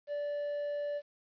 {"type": "tone", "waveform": "triangle", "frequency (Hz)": 582, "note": "D5", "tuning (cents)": -16, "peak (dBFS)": -31, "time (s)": [0.07, 1.02], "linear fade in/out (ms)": 50, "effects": ["resampled to 11025 Hz", "11-bit"]}